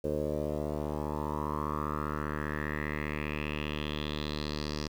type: tone with low-pass filter sweep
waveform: 10% pulse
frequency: 75 Hz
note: D2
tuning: 37 cents sharp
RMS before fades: -34 dBFS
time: 0.04-4.88 s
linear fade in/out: 5 ms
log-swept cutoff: 510 to 5200 Hz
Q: 4.8
effects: 9-bit